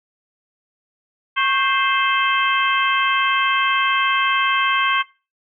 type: harmonic tone with a mistuned harmonic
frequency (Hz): 523.3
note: C5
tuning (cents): 0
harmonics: 2 / 3 / 4 / 5 / 6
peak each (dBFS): -20 / -22 / -23 / -24 / -25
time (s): 1.36-5.03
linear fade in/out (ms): 20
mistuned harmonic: 2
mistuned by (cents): +78
effects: noise-tail reverb RT60 0.3 s tail -19 dB re dry